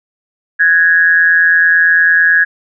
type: tone with amplitude modulation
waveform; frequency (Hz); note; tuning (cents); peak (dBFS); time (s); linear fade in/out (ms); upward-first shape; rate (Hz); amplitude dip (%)
sine; 1661.2; G#6; 0; -3; 0.59-2.45; 20; sine; 169; 70
effects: none